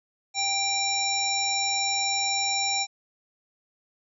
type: harmonic tone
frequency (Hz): 788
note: G5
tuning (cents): +9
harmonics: 1 / 3 / 5 / 7 / 9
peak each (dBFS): -30 / -30 / -30 / -30 / -30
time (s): 0.34-2.87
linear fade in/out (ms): 50
effects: none